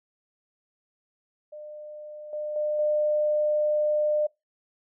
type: tone with level steps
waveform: sine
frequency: 602 Hz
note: D5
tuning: 43 cents sharp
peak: -38 / -29 / -24 / -21 dBFS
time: 1.52-4.27 s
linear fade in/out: 10 ms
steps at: 2.33 / 2.56 / 2.79 s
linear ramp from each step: 2 ms
effects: noise-tail reverb RT60 0.2 s tail -23 dB re dry